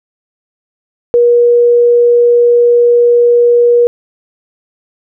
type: tone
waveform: sine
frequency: 478.6 Hz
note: A#4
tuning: 46 cents sharp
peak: -4 dBFS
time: 1.14-3.87 s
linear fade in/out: 0 ms
effects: none